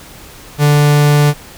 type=tone; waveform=45% pulse; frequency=146.83 Hz; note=D3; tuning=in tune; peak=-7 dBFS; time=0.58-1.34 s; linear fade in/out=50 ms; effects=pink hiss -36 dBFS RMS until 1.57 s